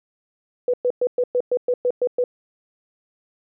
sine tone bursts, 493.9 Hz, B4, in tune, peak -16 dBFS, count 10, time 0.68-2.24 s, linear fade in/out 2 ms, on 57 ms, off 110 ms, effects none

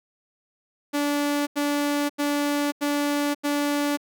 sawtooth tone bursts, 289.6 Hz, D4, 24 cents flat, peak -18 dBFS, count 5, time 0.93-3.974 s, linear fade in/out 20 ms, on 540 ms, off 86 ms, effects none

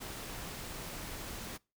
pink noise, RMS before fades -43 dBFS, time 0-1.58 s, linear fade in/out 20 ms, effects noise-tail reverb RT60 0.3 s tail -25 dB re dry

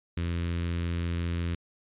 sawtooth tone with notch filter, 85.4 Hz, F2, 38 cents flat, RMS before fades -30 dBFS, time 0.17-1.55 s, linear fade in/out 5 ms, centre 750 Hz, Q 0.59, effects resampled to 8000 Hz

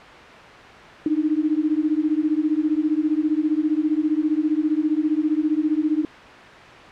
sine beating tone pair, 300 / 315 Hz, D4 / D#4, +37 / +21 cents, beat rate 15 Hz, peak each -21 dBFS, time 1.06-6.05 s, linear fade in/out 2 ms, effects white hiss -40 dBFS RMS until 6.91 s + low-pass 2000 Hz 12 dB/octave

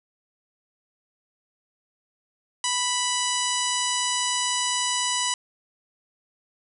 harmonic tone, 987 Hz, B5, 1 cent flat, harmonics 1 / 2 / 3 / 4 / 5 / 6 / 7 / 8 / 9 / 10, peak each -29 / -33 / -29 / -33 / -34 / -32 / -34 / -32 / -34 / -39 dBFS, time 2.64-5.34 s, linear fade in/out 2 ms, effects none

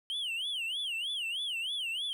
triangle tone with vibrato, 3038 Hz, F#7, 45 cents sharp, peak -31 dBFS, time 0.1-2.13 s, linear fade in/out 0 ms, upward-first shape sine, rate 3.2 Hz, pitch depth 230 cents each way, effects 12-bit

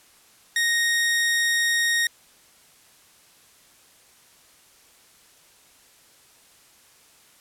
sawtooth tone, 1864.7 Hz, A#6, in tune, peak -16 dBFS, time 0.56-2.07 s, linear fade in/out 2 ms, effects white hiss -55 dBFS RMS until 7.4 s + low-pass 12000 Hz 12 dB/octave

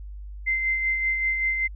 sine tone with tremolo, 2078 Hz, C7, 12 cents flat, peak -20 dBFS, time 0.46-1.68 s, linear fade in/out 20 ms, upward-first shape sine, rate 5.2 Hz, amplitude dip 40%, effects added 50 Hz sine -35 dBFS peak until 1.75 s

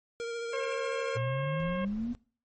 square tone with vibrato, 466.2 Hz, A#4, in tune, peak -34 dBFS, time 0.2-1.17 s, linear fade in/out 0 ms, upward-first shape triangle, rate 14 Hz, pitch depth 22 cents each way
harmonic tone, 538 Hz, C5, 48 cents sharp, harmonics 1 / 2 / 3 / 4 / 5 / 6, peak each -33 / -39 / -43 / -45 / -47 / -49 dBFS, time 0.53-1.85 s, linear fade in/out 5 ms
sine exponential sweep, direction up, 113.8 to 246.9 Hz, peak -30 dBFS, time 1.15-2.14 s, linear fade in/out 20 ms
brown noise, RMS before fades -46 dBFS, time 1.6-2.15 s, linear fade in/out 0 ms
effects noise-tail reverb RT60 0.4 s tail -20 dB re dry + MP3 32 kbps

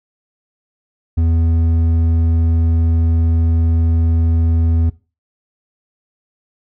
sine tone with hard clipping, 82.41 Hz, E2, in tune, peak -13 dBFS, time 1.17-4.9 s, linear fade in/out 10 ms, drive 6 dB, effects noise-tail reverb RT60 0.3 s tail -19 dB re dry

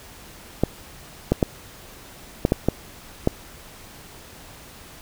clicks, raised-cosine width 2 ms, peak -3 dBFS, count 7, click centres 0.636 / 1.32 / 1.428 / 2.451 / 2.521 / 2.686 / 3.274 s, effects pink hiss -44 dBFS RMS until 5.01 s

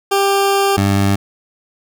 20% pulse tone pair in turn, 395.5 / 99.11 Hz, G4 / G2, +15 / +20 cents, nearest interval 2 octaves, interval 2395 cents, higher first, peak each -7 dBFS, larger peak neither, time 0.11-0.77 / 0.77-1.16 s, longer first, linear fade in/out 10 ms, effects none

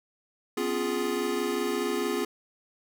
square chord, C# dominant seventh, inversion third, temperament equal with one note detuned, 252.4 / 277.2 / 349.2 / 415.3 Hz, B3 / C#4 / E#4 / G#4, +38 / 0 / 0 / 0 cents, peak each -34 / -37 / -32 / -31 dBFS, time 0.57-2.25 s, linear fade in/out 5 ms, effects none

